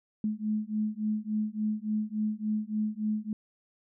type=beating tone pair; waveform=sine; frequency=212.2 / 215.7 Hz; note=G#3 / A3; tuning=+38 / -34 cents; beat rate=3.5 Hz; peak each=-31 dBFS; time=0.24-3.33 s; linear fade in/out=2 ms; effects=none